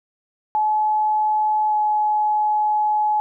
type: tone with pitch glide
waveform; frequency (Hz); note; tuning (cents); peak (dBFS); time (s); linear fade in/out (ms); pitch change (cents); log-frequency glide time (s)
sine; 855 to 848.1; A5 to G#5; -50 to +36; -16; 0.55-3.2; 0; -14; 1.68-1.74
effects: none